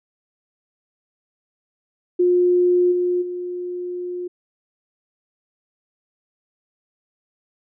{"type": "tone with level steps", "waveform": "sine", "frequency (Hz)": 356.9, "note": "F4", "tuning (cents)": 38, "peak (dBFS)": [-13, -17, -25], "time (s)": [2.19, 4.28], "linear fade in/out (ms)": 10, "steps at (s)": [2.91, 3.21], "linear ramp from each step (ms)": 20, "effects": []}